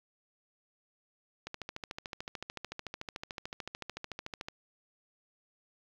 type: click train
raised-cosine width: 0.2 ms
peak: -21 dBFS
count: 42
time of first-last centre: 1.47-4.485 s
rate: 13.6 Hz
effects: low-pass 5000 Hz 12 dB/octave + 8-bit